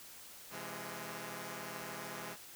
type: chord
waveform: 5% pulse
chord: C augmented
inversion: none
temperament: equal with one note detuned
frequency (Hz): 130.81 / 168.86 / 207.7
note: C3 / E3 / G#3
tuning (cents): 0 / +42 / 0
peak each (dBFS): -38 / -36 / -35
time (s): 0.5-2.37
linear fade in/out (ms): 50
effects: white hiss -53 dBFS RMS until 2.55 s